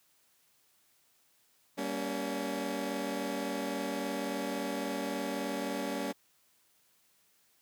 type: chord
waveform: 20% pulse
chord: G diminished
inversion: none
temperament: just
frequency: 196 / 235.2 / 282.2 Hz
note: G3 / Bb3 / Db4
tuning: 0 / +16 / +31 cents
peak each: -34 / -34 / -31 dBFS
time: 1.77-6.13 s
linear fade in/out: 20 ms
effects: white hiss -69 dBFS RMS until 7.61 s + high-pass 80 Hz 12 dB/octave